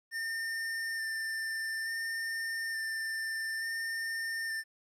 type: tone with vibrato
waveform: square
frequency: 1800 Hz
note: A6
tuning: 39 cents sharp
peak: -34 dBFS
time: 0.11-4.64 s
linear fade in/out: 50 ms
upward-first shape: square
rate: 0.57 Hz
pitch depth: 11 cents each way
effects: low-pass 12000 Hz 12 dB/octave + 12-bit